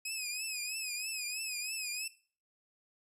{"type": "tone with vibrato", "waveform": "15% pulse", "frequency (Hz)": 2525, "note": "D#7", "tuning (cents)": 25, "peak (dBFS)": -29, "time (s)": [0.05, 2.08], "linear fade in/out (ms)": 5, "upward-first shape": "triangle", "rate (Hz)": 3.1, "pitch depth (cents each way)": 100, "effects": ["noise-tail reverb RT60 0.4 s tail -17 dB re dry", "resampled to 32000 Hz"]}